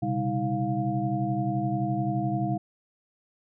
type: tone cluster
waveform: sine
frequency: 124.3 / 135.9 / 199.8 / 319 / 703 Hz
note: B2 / C#3 / G3 / D#4 / F5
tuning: +12 / -34 / +33 / +43 / +11 cents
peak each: -31 dBFS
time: 0.02-2.58 s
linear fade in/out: 10 ms
effects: none